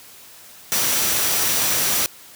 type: tone in noise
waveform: sine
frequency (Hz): 5840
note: F#8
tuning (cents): -24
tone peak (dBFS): -29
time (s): 0.72-2.06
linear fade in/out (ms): 0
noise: white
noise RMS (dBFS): -20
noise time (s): 0.72-2.06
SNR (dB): -12
effects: white hiss -44 dBFS RMS until 2.35 s + high-pass 60 Hz 12 dB/octave